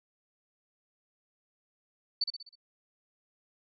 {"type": "tone with echo", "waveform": "sine", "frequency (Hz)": 4500, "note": "C#8", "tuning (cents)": 25, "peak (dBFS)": -25, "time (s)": [2.21, 2.24], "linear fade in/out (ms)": 5, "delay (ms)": 63, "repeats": 5, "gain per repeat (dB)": -6, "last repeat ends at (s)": 2.555, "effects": []}